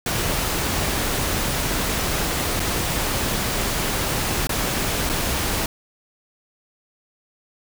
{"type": "noise with dropouts", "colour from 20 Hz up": "pink", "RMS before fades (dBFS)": -23, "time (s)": [0.06, 5.66], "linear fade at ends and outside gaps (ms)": 2, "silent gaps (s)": [[2.596, 2.601], [4.471, 4.493], [5.093, 5.097]], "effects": []}